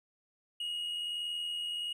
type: tone with amplitude modulation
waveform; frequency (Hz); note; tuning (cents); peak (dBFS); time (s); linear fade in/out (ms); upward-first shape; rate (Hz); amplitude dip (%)
triangle; 2882; F#7; -46; -31; 0.6-1.93; 5; sine; 81.3; 35
effects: none